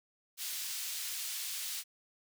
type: high-pass noise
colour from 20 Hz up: pink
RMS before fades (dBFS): -39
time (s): 0.37-1.84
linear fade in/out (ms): 50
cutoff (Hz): 3500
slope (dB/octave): 12
effects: none